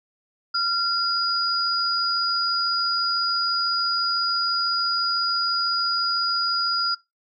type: tone pair together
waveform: sine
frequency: 1377 / 4907 Hz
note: F6 / D#8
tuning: -25 / -25 cents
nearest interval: octave + minor seventh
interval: 2200 cents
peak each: -23 dBFS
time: 0.54-6.95 s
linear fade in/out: 10 ms
effects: noise-tail reverb RT60 0.2 s tail -19 dB re dry